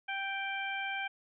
harmonic tone, 784 Hz, G5, in tune, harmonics 1 / 2 / 3 / 4, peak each -39 / -38 / -38 / -44 dBFS, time 0.08-1.08 s, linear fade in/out 10 ms, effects none

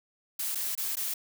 blue noise with dropouts, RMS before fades -32 dBFS, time 0.39-1.14 s, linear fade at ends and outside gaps 5 ms, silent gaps 0.549-0.554 / 0.752-0.776 / 0.956-0.968 s, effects none

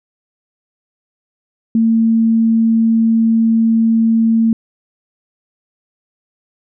sine tone, 226 Hz, A3, 47 cents sharp, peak -9 dBFS, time 1.75-4.53 s, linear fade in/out 2 ms, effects none

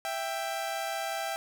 sawtooth tone pair together, 661.8 / 787 Hz, E5 / G5, +7 / +7 cents, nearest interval minor third, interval 300 cents, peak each -31 / -30 dBFS, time 0.05-1.36 s, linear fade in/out 0 ms, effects none

